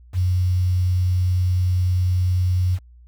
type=tone with quantisation; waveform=sine; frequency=91 Hz; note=F#2; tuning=28 cents flat; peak=-16 dBFS; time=0.13-2.79 s; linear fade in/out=50 ms; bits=7; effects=added 60 Hz sine -44 dBFS peak until 3.07 s